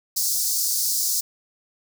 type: high-pass noise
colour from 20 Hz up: pink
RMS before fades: -23 dBFS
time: 0.16-1.21 s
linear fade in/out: 10 ms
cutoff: 4700 Hz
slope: 48 dB/octave
effects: none